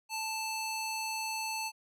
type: tone with band-pass filter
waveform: square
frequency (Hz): 880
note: A5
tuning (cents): 0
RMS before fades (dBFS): -36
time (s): 0.09-1.72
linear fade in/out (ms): 50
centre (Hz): 5400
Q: 0.5
effects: none